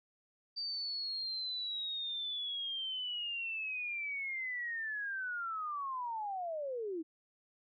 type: linear sweep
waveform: sine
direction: down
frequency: 4657 to 307.4 Hz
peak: -36 dBFS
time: 0.56-7.03 s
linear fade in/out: 20 ms
effects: none